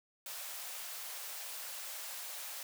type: high-pass noise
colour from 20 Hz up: white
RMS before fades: -44 dBFS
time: 0.26-2.63 s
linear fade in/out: 2 ms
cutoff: 500 Hz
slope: 48 dB/octave
effects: none